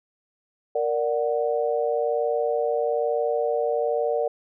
sine chord, Bb augmented, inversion none, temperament equal, 466.2 / 587.3 / 740 Hz, Bb4 / D5 / F#5, 0 / 0 / 0 cents, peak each -24 / -25 / -29 dBFS, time 0.75-4.28 s, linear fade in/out 5 ms, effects none

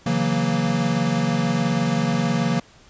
square chord, F# dominant seventh, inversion second, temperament equal with one note detuned, 138.59 / 164.81 / 183.51 / 233.1 Hz, C#3 / E3 / F#3 / A#3, 0 / 0 / -14 / 0 cents, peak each -27 / -25 / -26 / -24 dBFS, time 0.06-2.6 s, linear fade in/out 5 ms, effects pink hiss -51 dBFS RMS until 2.89 s + resampled to 16000 Hz

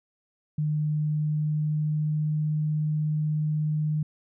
sine tone with pitch glide, 151.6 to 152.74 Hz, D#3 to D#3, -45 to -32 cents, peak -23 dBFS, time 0.58-4.03 s, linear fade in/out 5 ms, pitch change +13 cents, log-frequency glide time 0.95-2.41 s, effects none

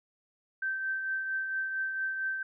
sine tone with tremolo, 1554 Hz, G6, 16 cents flat, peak -28 dBFS, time 0.62-2.43 s, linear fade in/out 5 ms, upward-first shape triangle, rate 4.4 Hz, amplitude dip 45%, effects none

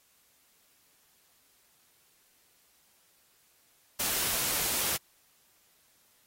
white noise, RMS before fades -30 dBFS, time 3.99-4.97 s, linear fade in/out 10 ms, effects white hiss -66 dBFS RMS until 6.26 s + AAC 48 kbps

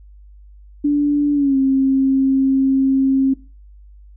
sine tone with pitch glide, 290.6 to 268 Hz, D4 to C4, -18 to +42 cents, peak -12 dBFS, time 0.84-3.34 s, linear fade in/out 10 ms, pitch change -140 cents, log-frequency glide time 1.34-1.57 s, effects noise-tail reverb RT60 0.3 s tail -19 dB re dry + added 50 Hz sine -40 dBFS peak until 4.16 s

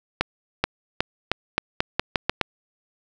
accelerating click train, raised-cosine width 0.3 ms, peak -3 dBFS, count 10, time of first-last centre 0.21-2.413 s, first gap 430 ms, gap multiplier 0.85, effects none

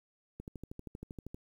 click train, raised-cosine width 3 ms, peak -30 dBFS, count 13, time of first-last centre 0.4-1.345 s, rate 12.7 Hz, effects 10-bit

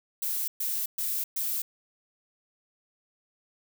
violet noise bursts, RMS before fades -30 dBFS, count 4, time 0.22-1.62 s, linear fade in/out 5 ms, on 260 ms, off 120 ms, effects none

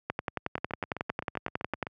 two click trains, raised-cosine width 0.5 ms, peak -14 / -21 dBFS, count 20 / 11, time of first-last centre 0.1-1.827 / 0.58-1.869 s, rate 11 / 7.76 Hz, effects high-pass 80 Hz 12 dB/octave

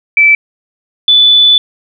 sine tone pair in turn, 2318 / 3482 Hz, D7 / A7, -23 / -19 cents, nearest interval perfect fifth, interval 704 cents, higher second, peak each -3 dBFS, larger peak neither, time 0.17-0.35 / 1.08-1.58 s, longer second, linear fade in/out 2 ms, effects none

